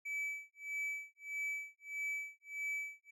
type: tone with tremolo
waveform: triangle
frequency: 2300 Hz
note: D7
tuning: 37 cents flat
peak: -34 dBFS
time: 0.05-3.11 s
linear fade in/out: 10 ms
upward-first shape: sine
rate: 1.6 Hz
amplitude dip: 100%
effects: none